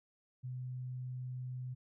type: tone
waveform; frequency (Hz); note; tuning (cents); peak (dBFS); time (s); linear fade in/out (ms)
sine; 126.7; B2; +45; -39; 0.43-1.75; 20
effects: none